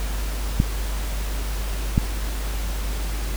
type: clicks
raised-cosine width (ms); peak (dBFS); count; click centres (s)
5; -4; 2; 0.601 / 1.979
effects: added 50 Hz sine -24 dBFS peak until 3.36 s + pink hiss -34 dBFS RMS until 3.36 s